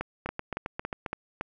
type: two click trains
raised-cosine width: 0.5 ms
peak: -16 / -17 dBFS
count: 6 / 7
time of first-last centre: 0.01-1.411 / 0.26-1.062 s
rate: 3.57 / 7.48 Hz
effects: none